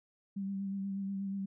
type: tone with vibrato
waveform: sine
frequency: 196 Hz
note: G3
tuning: in tune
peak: -34 dBFS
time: 0.36-1.46 s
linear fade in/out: 10 ms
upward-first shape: sine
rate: 8.3 Hz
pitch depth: 24 cents each way
effects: none